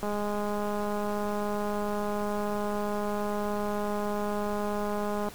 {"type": "click train", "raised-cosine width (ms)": 1, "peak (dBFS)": -19, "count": 1089, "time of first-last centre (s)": [0.03, 5.286], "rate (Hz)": 207, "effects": ["pink hiss -46 dBFS RMS until 5.34 s"]}